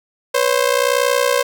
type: ring-modulated tone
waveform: sawtooth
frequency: 525 Hz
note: C5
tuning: 6 cents sharp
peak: -7 dBFS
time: 0.34-1.43 s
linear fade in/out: 10 ms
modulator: 30.6 Hz
effects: none